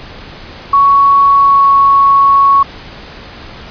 sine tone with pitch glide, 1115 to 1108.6 Hz, C#6 to C#6, +10 to 0 cents, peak -4 dBFS, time 0.73-2.63 s, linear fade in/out 5 ms, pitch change -10 cents, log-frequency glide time 1.36-1.67 s, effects pink hiss -31 dBFS RMS until 3.7 s + resampled to 11025 Hz

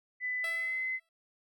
sine tone with pitch glide, 2000 to 2044 Hz, B6 to C7, +21 to -41 cents, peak -31 dBFS, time 0.2-1 s, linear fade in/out 50 ms, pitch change +38 cents, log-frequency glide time 0.45-0.73 s
10% pulse tone with exponential decay, 659.3 Hz, E5, in tune, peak -30 dBFS, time 0.44-1.09 s, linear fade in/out 2 ms, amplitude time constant 140 ms
effects none

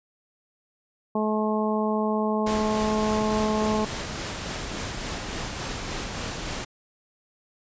harmonic tone, 214.8 Hz, A3, 41 cents flat, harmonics 1 / 2 / 3 / 4 / 5, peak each -25 / -28 / -30 / -31 / -32 dBFS, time 1.15-3.85 s, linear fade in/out 5 ms
pink noise with tremolo, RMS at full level -31 dBFS, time 2.46-6.65 s, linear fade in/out 10 ms, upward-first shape sine, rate 3.5 Hz, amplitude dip 25%
effects resampled to 16000 Hz

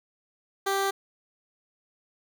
15% pulse tone, 392 Hz, G4, in tune, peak -18 dBFS, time 0.66-0.91 s, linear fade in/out 10 ms, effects none

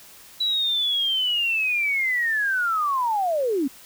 sine linear sweep, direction down, 3951 to 250 Hz, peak -20 dBFS, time 0.4-3.68 s, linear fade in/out 10 ms, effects white hiss -47 dBFS RMS until 3.85 s

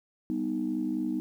sine chord, G augmented, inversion none, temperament equal, 196 / 246.9 / 311.1 Hz, G3 / B3 / D#4, 0 / 0 / 0 cents, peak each -35 / -31 / -30 dBFS, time 0.3-1.2 s, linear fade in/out 0 ms, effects tanh soft clip ceiling -19 dBFS + 10-bit

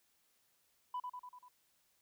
sine tone with echo, 994 Hz, B5, 11 cents sharp, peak -35 dBFS, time 0.94-1 s, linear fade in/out 5 ms, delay 97 ms, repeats 5, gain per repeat -4 dB, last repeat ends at 1.485 s, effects tanh soft clip ceiling -35 dBFS + white hiss -75 dBFS RMS until 2.01 s

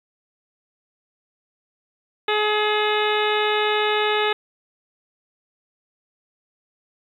harmonic tone with a mistuned harmonic, 423 Hz, G#4, 32 cents sharp, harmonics 1 / 2 / 3 / 4 / 5 / 6 / 7 / 8 / 9, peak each -22 / -25 / -27 / -28 / -29 / -30 / -30 / -31 / -32 dBFS, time 2.28-4.33 s, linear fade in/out 5 ms, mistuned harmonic 8, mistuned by +67 cents, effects 9-bit

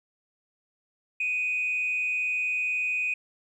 sine tone with frequency modulation, 2489 Hz, D#7, in tune, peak -24 dBFS, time 1.2-3.14 s, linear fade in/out 5 ms, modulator 171 Hz, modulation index 0.37, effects tanh soft clip ceiling -20 dBFS + 11-bit

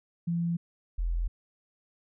sine tone pair in turn, 170 / 42.5 Hz, F3 / F1, -46 / -46 cents, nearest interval 2 octaves, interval 2400 cents, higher first, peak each -26 dBFS, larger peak neither, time 0.27-0.57 / 0.98-1.28 s, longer neither, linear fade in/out 10 ms, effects none

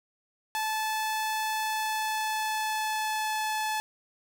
sawtooth tone with pitch glide, 870 to 864 Hz, A5 to A5, -20 to -32 cents, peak -24 dBFS, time 0.55-3.8 s, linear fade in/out 0 ms, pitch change -12 cents, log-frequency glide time 1.57-3.39 s, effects none

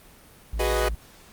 triangle tone, 55 Hz, A1, in tune, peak -24 dBFS, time 0.53-0.95 s, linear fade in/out 5 ms
sawtooth chord, G# minor seventh, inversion third, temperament equal, 370 / 415.3 / 493.9 / 622.3 Hz, F#4 / G#4 / B4 / D#5, 0 / 0 / 0 / 0 cents, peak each -24 dBFS, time 0.59-0.89 s, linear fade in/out 10 ms
effects pink hiss -51 dBFS RMS until 1.32 s + Opus 32 kbps

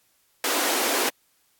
pink high-pass noise, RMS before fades -24 dBFS, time 0.44-1.09 s, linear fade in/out 2 ms, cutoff 270 Hz, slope 48 dB/octave, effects white hiss -65 dBFS RMS until 1.59 s + AAC 64 kbps

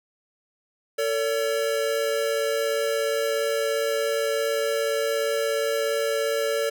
square tone pair together, 450.8 / 568 Hz, A4 / C#5, +42 / +42 cents, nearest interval major third, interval 400 cents, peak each -26 dBFS, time 0.98-6.7 s, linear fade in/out 10 ms, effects none

